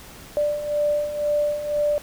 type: beating tone pair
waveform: sine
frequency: 589 / 591 Hz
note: D5 / D5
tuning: +5 / +11 cents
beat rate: 2 Hz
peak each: -27 / -21 dBFS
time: 0.37-1.98 s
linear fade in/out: 0 ms
effects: pink hiss -43 dBFS RMS until 2.02 s